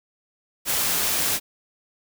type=noise; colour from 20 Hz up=white; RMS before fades=-23 dBFS; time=0.65-1.4 s; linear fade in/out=50 ms; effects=none